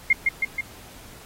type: tone with echo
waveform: sine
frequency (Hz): 2126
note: C7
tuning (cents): +27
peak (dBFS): -13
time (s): 0.1-0.13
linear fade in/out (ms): 5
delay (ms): 160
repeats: 3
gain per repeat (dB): -3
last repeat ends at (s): 0.61
effects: pink hiss -46 dBFS RMS until 1.25 s + AAC 48 kbps